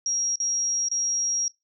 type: tone with dropouts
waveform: sine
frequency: 5640 Hz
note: F8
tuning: 16 cents sharp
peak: -23 dBFS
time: 0.06-1.48 s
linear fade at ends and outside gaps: 1 ms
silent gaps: 0.357-0.401 / 0.885-0.914 s
effects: noise-tail reverb RT60 0.2 s tail -20 dB re dry